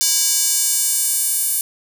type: tone with high-pass filter sweep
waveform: square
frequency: 326.8 Hz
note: E4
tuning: 15 cents flat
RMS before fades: -18 dBFS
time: 0.01-1.61 s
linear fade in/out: 0 ms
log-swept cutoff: 6100 to 10000 Hz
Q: 1.8
effects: none